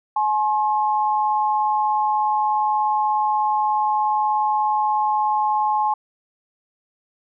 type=tone pair together; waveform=sine; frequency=849 / 1069.7 Hz; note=G#5 / C6; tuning=+38 / +38 cents; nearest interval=major third; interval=400 cents; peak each=-18 / -23 dBFS; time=0.16-5.94 s; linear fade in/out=5 ms; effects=none